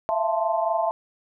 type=chord; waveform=sine; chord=F major seventh; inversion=third; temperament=equal with one note detuned; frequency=659.3 / 683.3 / 880 / 1046.5 Hz; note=E5 / F5 / A5 / C6; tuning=0 / -38 / 0 / 0 cents; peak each=-25 / -26 / -26 / -30 dBFS; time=0.09-0.91 s; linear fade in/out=0 ms; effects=none